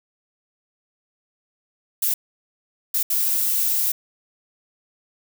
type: noise bursts at uneven times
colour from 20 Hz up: violet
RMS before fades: -21 dBFS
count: 3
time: 2.02-2.14 / 2.94-3.03 / 3.1-3.92 s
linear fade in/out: 5 ms
effects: none